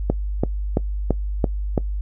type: click train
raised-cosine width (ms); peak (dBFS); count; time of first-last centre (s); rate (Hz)
2; -4; 6; 0.1-1.778; 2.98
effects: noise-tail reverb RT60 0.1 s tail -21 dB re dry + added 50 Hz sine -22 dBFS peak until 2.01 s